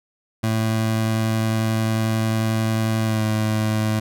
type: tone with pitch glide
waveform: 25% pulse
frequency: 111.1 to 108.75 Hz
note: A2 to A2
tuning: +17 to -20 cents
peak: -15 dBFS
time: 0.43-4 s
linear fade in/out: 10 ms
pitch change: -37 cents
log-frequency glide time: 3.02-3.23 s
effects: none

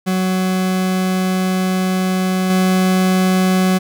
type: tone with level steps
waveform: 40% pulse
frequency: 186.1 Hz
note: F#3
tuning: 10 cents sharp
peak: -14 / -11 dBFS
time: 0.06-3.79 s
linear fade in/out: 20 ms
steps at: 2.5 s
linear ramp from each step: 2 ms
effects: none

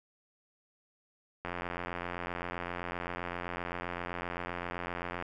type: click train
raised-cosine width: 0.5 ms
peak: -21 dBFS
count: 332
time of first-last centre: 1.45-5.224 s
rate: 87.7 Hz
effects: none

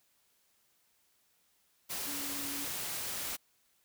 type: tone in noise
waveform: sine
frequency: 283.1 Hz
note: C#4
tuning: 37 cents sharp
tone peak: -44 dBFS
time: 2.06-2.66 s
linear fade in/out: 20 ms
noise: white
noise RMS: -38 dBFS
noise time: 1.89-3.37 s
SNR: -9 dB
effects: white hiss -72 dBFS RMS until 3.84 s

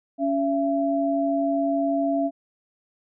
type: tone pair together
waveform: sine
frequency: 280.3 / 673 Hz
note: C#4 / E5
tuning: +19 / +36 cents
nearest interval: octave + minor third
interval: 1517 cents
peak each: -23 dBFS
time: 0.18-2.31 s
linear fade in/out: 50 ms
effects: none

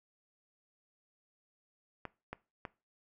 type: clicks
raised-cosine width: 0.5 ms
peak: -25 dBFS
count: 3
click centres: 2.053 / 2.33 / 2.652 s
effects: noise-tail reverb RT60 0.3 s tail -20 dB re dry

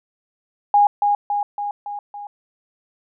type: tone with echo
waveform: sine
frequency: 820 Hz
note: G#5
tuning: 22 cents flat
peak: -10 dBFS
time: 0.74-0.87 s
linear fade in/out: 2 ms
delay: 280 ms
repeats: 5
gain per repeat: -4 dB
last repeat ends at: 2.27 s
effects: none

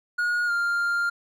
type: tone with pitch glide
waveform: triangle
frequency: 1441 to 1398.4 Hz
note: F#6 to F6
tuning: -46 to +2 cents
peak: -20 dBFS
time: 0.18-1.1 s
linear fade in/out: 10 ms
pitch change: -52 cents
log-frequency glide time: 0.46-0.51 s
effects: none

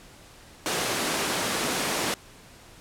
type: high-pass noise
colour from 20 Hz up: pink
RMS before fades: -27 dBFS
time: 0.66-2.14 s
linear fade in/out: 0 ms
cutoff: 230 Hz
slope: 12 dB/octave
effects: pink hiss -50 dBFS RMS until 2.8 s + low-pass 11000 Hz 12 dB/octave

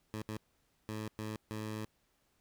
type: tone bursts at uneven times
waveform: 15% pulse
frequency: 108.1 Hz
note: A2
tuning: 30 cents flat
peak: -32 dBFS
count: 5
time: 0.14-0.22 / 0.29-0.37 / 0.89-1.08 / 1.19-1.36 / 1.51-1.85 s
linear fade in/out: 0 ms
effects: pink hiss -75 dBFS RMS until 2.4 s

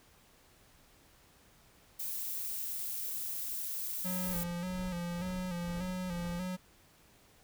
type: noise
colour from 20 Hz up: violet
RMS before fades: -38 dBFS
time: 1.99-4.44 s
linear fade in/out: 10 ms
type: tone with vibrato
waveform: square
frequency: 178.4 Hz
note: F3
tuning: 37 cents sharp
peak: -36 dBFS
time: 4.04-6.57 s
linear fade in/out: 20 ms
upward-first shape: square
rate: 1.7 Hz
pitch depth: 49 cents each way
type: noise with tremolo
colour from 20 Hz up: brown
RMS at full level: -44 dBFS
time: 4.23-6.48 s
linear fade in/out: 5 ms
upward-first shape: triangle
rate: 2.1 Hz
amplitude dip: 80%
effects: pink hiss -63 dBFS RMS until 7.43 s

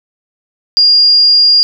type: tone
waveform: sine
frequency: 4824 Hz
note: D8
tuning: 46 cents sharp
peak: -4 dBFS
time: 0.77-1.63 s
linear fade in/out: 0 ms
effects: none

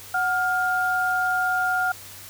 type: tone pair together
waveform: sine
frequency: 740 / 1409.9 Hz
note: F#5 / F6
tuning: 0 / +16 cents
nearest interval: major seventh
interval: 1116 cents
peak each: -24 / -22 dBFS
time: 0.14-1.92 s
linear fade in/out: 5 ms
effects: added 97 Hz sine -51 dBFS peak until 2.29 s + white hiss -42 dBFS RMS until 2.29 s

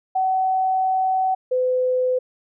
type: tone pair in turn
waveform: sine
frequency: 755 / 507.1 Hz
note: F#5 / B4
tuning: +35 / +46 cents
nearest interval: perfect fifth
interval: 689 cents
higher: first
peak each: -17 dBFS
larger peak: neither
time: 0.15-1.35 / 1.51-2.19 s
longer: first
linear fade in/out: 10 ms
effects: none

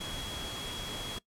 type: tone in noise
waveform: sine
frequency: 3322 Hz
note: G#7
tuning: in tune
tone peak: -40 dBFS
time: 0-1.19 s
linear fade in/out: 10 ms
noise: pink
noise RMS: -40 dBFS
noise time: 0-1.19 s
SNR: -3 dB
effects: noise-tail reverb RT60 0.1 s tail -20 dB re dry + low-pass 11000 Hz 12 dB/octave

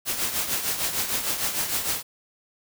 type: noise with tremolo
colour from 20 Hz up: white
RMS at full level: -24 dBFS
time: 0.05-2.03 s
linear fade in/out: 50 ms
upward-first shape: triangle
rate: 6.6 Hz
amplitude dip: 65%
effects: none

